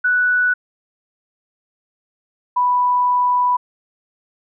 sine tone pair in turn, 1480 / 987.8 Hz, F#6 / B5, 0 / 0 cents, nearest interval perfect fifth, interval 700 cents, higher first, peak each -13 dBFS, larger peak neither, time 0.04-0.54 / 2.56-3.57 s, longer second, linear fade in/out 10 ms, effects none

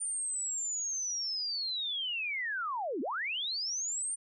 sine linear two-way sweep, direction down then up, 9100 to 233.1 to 9100 Hz, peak -32 dBFS, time 0-4.16 s, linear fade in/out 20 ms, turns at 3.01 s, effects none

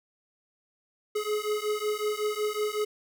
square beating tone pair, 420 / 425.4 Hz, G#4 / G#4, +19 / +42 cents, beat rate 5.4 Hz, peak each -31 dBFS, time 1.15-2.85 s, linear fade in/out 10 ms, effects none

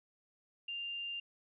sine tone, 2794 Hz, F7, in tune, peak -38 dBFS, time 0.68-1.2 s, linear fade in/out 5 ms, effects none

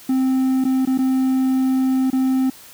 triangle tone with dropouts, 261.6 Hz, C4, in tune, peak -13 dBFS, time 0.09-2.5 s, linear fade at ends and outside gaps 5 ms, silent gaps 0.642-0.65 / 0.853-0.872 / 0.977-0.987 / 2.103-2.129 s, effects white hiss -43 dBFS RMS until 2.73 s

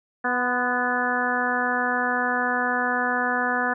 harmonic tone with a mistuned harmonic, 246.9 Hz, B3, in tune, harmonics 1 / 2 / 3 / 4 / 5 / 6 / 7, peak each -30 / -31 / -28 / -30 / -31 / -27 / -27 dBFS, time 0.24-3.74 s, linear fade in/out 10 ms, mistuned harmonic 4, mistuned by +34 cents, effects none

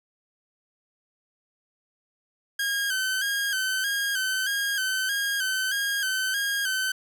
sawtooth tone with vibrato, 1578 Hz, G6, 11 cents sharp, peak -21 dBFS, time 2.59-6.92 s, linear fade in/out 5 ms, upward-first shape square, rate 1.6 Hz, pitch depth 54 cents each way, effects none

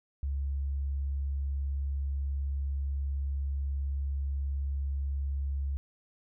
sine tone, 69.3 Hz, C#2, in tune, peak -29 dBFS, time 0.23-5.77 s, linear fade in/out 0 ms, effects none

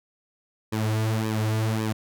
sawtooth tone with flanger, 109.5 Hz, A2, 8 cents flat, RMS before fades -25 dBFS, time 0.72-1.93 s, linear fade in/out 10 ms, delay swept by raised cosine 1.4 to 5.4 ms, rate 1.8 Hz, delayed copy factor -0.8, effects none

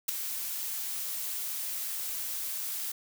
blue noise with ADSR envelope, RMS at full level -24 dBFS, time 0.08-2.92 s, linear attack 12 ms, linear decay 4 ms, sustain -11 dB, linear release 6 ms, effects none

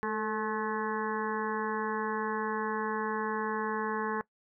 harmonic tone with a mistuned harmonic, 215.1 Hz, A3, 39 cents flat, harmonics 1 / 2 / 4 / 5 / 6 / 7 / 8 / 9, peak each -37 / -34 / -38 / -36 / -48 / -42 / -38 / -50 dBFS, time 0.03-4.21 s, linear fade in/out 0 ms, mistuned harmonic 2, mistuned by +38 cents, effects noise-tail reverb RT60 0.1 s tail -21 dB re dry

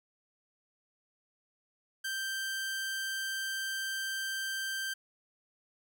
sawtooth tone, 1568 Hz, G6, in tune, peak -30 dBFS, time 2.04-4.94 s, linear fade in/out 10 ms, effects none

